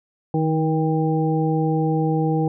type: harmonic tone with a mistuned harmonic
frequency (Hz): 158.8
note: D#3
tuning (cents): +36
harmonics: 1 / 2 / 3 / 5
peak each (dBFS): -20 / -23 / -25 / -27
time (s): 0.34-2.48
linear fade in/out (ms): 2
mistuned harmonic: 1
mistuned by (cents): -18
effects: none